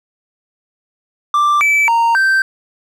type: tone with pitch steps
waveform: triangle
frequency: 1178 / 2310 / 926 / 1560 Hz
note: D6 / D7 / A#5 / G6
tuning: +5 / -29 / -12 / -9 cents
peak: -8 dBFS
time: 1.34-2.42 s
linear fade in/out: 2 ms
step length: 270 ms
effects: none